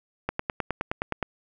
click train, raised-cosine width 0.5 ms, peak -11 dBFS, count 10, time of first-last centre 0.29-1.228 s, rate 9.6 Hz, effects none

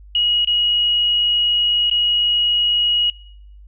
sine tone with dropouts, 2898 Hz, F#7, 37 cents flat, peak -14 dBFS, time 0.15-3.1 s, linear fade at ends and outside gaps 2 ms, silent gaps 0.448-0.473 / 1.899-1.912 s, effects noise-tail reverb RT60 0.7 s tail -23 dB re dry + added 50 Hz sine -39 dBFS peak until 3.67 s

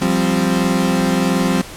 35% pulse chord, F suspended second, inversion none, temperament equal, 174.61 / 196 / 261.6 Hz, F3 / G3 / C4, 0 / 0 / 0 cents, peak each -17 dBFS, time 0.01-1.62 s, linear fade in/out 10 ms, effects pink hiss -34 dBFS RMS until 1.76 s + low-pass 12000 Hz 12 dB/octave

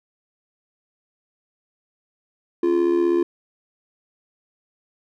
triangle tone with amplitude modulation, 345.9 Hz, F4, 17 cents flat, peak -11 dBFS, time 2.63-3.23 s, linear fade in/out 5 ms, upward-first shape sine, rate 76.1 Hz, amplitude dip 70%, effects none

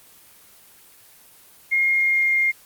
sine tone with pitch glide, 2137 to 2122 Hz, C7 to C7, +36 to +24 cents, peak -16 dBFS, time 1.71-2.52 s, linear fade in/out 20 ms, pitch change -12 cents, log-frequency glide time 1.9-2.34 s, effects white hiss -50 dBFS RMS until 2.65 s + Opus 24 kbps

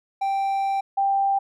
triangle / sine tone pair in turn, 784 / 788.1 Hz, G5 / G5, 0 / +9 cents, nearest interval unison, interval 9 cents, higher second, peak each -19 / -18 dBFS, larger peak second, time 0.21-0.81 / 0.97-1.39 s, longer first, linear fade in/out 10 ms, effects none

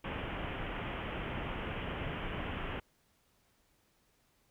pink low-pass noise, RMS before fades -39 dBFS, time 0.04-2.8 s, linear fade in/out 5 ms, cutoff 3200 Hz, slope 96 dB/octave, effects pink hiss -72 dBFS RMS until 4.5 s

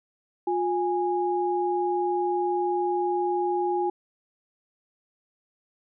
sine tone pair together, 355.7 / 825.7 Hz, F4 / G#5, +32 / -10 cents, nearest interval octave + minor third, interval 1458 cents, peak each -25 / -26 dBFS, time 0.47-3.9 s, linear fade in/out 5 ms, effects none

